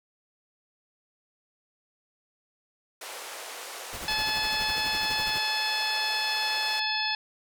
pink band-pass noise, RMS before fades -40 dBFS, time 3.01-6.8 s, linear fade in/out 5 ms, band 480 to 13000 Hz, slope 24 dB/octave
pink noise with tremolo, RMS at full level -37 dBFS, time 3.93-5.38 s, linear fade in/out 0 ms, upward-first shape sine, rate 12 Hz, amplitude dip 85%
harmonic tone, 862 Hz, A5, 36 cents flat, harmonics 1 / 2 / 3 / 4 / 5 / 6, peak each -33 / -33 / -33 / -33 / -33 / -33 dBFS, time 4.08-7.15 s, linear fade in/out 2 ms
effects none

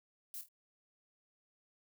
violet noise with echo, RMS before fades -45 dBFS, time 0.34-0.41 s, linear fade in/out 0 ms, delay 25 ms, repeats 3, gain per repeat -8 dB, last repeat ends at 0.485 s, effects none

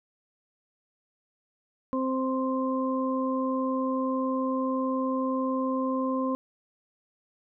harmonic tone, 261.6 Hz, C4, in tune, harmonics 1 / 2 / 4, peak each -27 / -31 / -32 dBFS, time 1.93-6.35 s, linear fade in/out 0 ms, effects none

